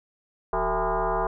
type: tone with frequency modulation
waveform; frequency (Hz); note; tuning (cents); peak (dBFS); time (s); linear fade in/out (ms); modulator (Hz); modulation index
sine; 170.2; F3; -44; -22; 0.53-1.27; 2; 208; 5.1
effects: none